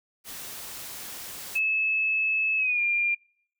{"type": "noise", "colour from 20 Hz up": "white", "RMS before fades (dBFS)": -39, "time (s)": [0.24, 1.6], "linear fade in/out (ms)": 50}
{"type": "tone with pitch glide", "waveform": "sine", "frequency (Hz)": [2600, 2398], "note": ["E7", "D7"], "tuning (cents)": [-24, 36], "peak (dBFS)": -22, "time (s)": [1.55, 3.15], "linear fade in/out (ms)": 10, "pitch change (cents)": -140, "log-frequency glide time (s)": [2.57, 2.81]}
{"effects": ["noise-tail reverb RT60 0.6 s tail -22 dB re dry"]}